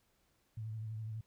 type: tone with vibrato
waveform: sine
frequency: 109.9 Hz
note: A2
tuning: 2 cents flat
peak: -39 dBFS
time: 0.57-1.21 s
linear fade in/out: 5 ms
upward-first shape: triangle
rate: 12 Hz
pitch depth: 49 cents each way
effects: pink hiss -75 dBFS RMS until 1.26 s